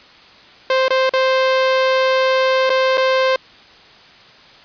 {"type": "tone with dropouts", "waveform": "sawtooth", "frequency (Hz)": 523.3, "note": "C5", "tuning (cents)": 0, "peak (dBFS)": -9, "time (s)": [0.7, 3.36], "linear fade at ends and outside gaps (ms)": 2, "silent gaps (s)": [[0.882, 0.905], [1.094, 1.136], [2.695, 2.701], [2.973, 2.978]], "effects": ["white hiss -44 dBFS RMS until 4.64 s", "resampled to 11025 Hz"]}